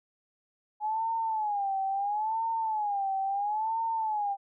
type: tone with vibrato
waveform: sine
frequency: 838 Hz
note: G#5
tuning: 15 cents sharp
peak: -27 dBFS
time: 0.8-4.37 s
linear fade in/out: 50 ms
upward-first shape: sine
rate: 0.74 Hz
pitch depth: 140 cents each way
effects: none